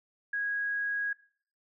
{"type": "tone", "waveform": "sine", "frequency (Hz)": 1650, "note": "G#6", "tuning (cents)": -12, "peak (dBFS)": -29, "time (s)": [0.33, 1.13], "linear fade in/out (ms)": 5, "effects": ["noise-tail reverb RT60 0.5 s tail -19 dB re dry"]}